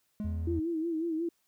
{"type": "tone with exponential decay", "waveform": "triangle", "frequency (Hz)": 210.5, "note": "G#3", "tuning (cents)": 24, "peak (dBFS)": -29, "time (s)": [0.2, 0.76], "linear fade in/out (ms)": 0, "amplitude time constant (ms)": 120}
{"type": "tone", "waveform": "triangle", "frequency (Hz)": 82.41, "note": "E2", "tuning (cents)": 0, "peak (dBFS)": -29, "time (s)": [0.24, 0.6], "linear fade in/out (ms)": 10}
{"type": "tone with vibrato", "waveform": "sine", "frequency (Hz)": 327.6, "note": "E4", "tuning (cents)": -11, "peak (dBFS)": -29, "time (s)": [0.47, 1.29], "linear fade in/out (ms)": 5, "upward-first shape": "sine", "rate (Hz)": 5.5, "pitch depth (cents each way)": 78}
{"effects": ["white hiss -74 dBFS RMS until 1.47 s"]}